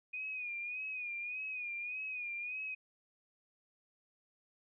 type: tone with vibrato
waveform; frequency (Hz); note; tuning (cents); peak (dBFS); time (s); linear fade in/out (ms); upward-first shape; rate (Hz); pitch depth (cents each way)
sine; 2469; D#7; -14; -38; 0.13-2.75; 10; sine; 1.7; 65
effects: none